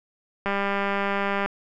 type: click train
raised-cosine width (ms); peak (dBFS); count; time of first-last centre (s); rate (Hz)
0.5; -11; 200; 0.46-1.46; 199
effects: none